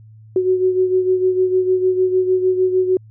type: beating tone pair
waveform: sine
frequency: 370 / 376.6 Hz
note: F#4 / F#4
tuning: 0 / +31 cents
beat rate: 6.6 Hz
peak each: -14 / -21 dBFS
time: 0.36-2.97 s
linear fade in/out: 2 ms
effects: added 109 Hz sine -40 dBFS peak until 3.1 s